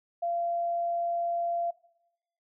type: tone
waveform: sine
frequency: 687 Hz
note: F5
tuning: 29 cents flat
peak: -27 dBFS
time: 0.22-1.71 s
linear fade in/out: 10 ms
effects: noise-tail reverb RT60 0.9 s tail -20 dB re dry